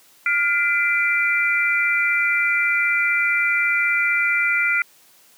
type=tone cluster; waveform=sine; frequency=1411 / 2026 / 2361 Hz; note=F6 / B6 / D7; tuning=+17 / +44 / +9 cents; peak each=-21 dBFS; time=0.26-4.82 s; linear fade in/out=2 ms; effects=white hiss -53 dBFS RMS until 5.37 s + high-pass 150 Hz 12 dB/octave